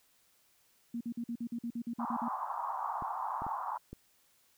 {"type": "tone bursts", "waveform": "sine", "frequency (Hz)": 235.2, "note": "A#3", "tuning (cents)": 16, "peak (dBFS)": -34, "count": 12, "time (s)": [0.94, 2.284], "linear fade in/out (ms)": 5, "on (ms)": 68, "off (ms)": 48}
{"type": "band-pass noise", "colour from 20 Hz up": "white", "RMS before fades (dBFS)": -37, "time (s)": [1.99, 3.78], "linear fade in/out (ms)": 10, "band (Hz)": [780, 1100], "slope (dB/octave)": 48}
{"type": "clicks", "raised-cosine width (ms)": 3, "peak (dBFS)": -31, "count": 4, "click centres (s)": [3.023, 3.42, 3.466, 3.93]}
{"effects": ["white hiss -69 dBFS RMS until 4.57 s"]}